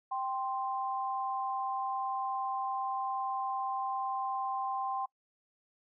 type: tone pair together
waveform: sine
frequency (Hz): 784 / 1046.5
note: G5 / C6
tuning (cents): 0 / 0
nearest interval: perfect fourth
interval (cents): 500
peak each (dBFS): -34 / -35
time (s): 0.11-5.06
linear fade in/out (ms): 10
effects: noise-tail reverb RT60 0.1 s tail -25 dB re dry